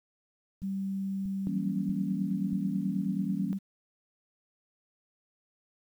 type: tone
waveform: sine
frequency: 194.2 Hz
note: G3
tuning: 16 cents flat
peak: -30 dBFS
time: 0.62-3.59 s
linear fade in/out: 20 ms
type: click train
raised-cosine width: 5 ms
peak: -33 dBFS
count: 4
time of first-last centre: 0.62-2.531 s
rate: 1.57 Hz
type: chord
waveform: sine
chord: F# dominant seventh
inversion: third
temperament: equal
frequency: 164.81 / 185 / 233.1 / 277.2 Hz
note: E3 / F#3 / A#3 / C#4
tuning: 0 / 0 / 0 / 0 cents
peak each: -37 / -37 / -37 / -36 dBFS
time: 1.47-3.53 s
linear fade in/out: 0 ms
effects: 10-bit